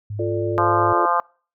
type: tone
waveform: sine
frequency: 103.83 Hz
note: G#2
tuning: in tune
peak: -26 dBFS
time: 0.1-0.93 s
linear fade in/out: 5 ms
type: chord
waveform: sine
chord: D minor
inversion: first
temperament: equal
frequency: 349.2 / 440 / 587.3 Hz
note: F4 / A4 / D5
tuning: 0 / 0 / 0 cents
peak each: -23 / -27 / -27 dBFS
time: 0.19-1.06 s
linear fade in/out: 5 ms
type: harmonic tone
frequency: 173.4 Hz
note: F3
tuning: 12 cents flat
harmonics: 3 / 4 / 5 / 6 / 7 / 8 / 9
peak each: -28 / -24 / -23 / -22 / -21 / -33 / -33 dBFS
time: 0.58-1.2 s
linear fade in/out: 0 ms
effects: noise-tail reverb RT60 0.4 s tail -25 dB re dry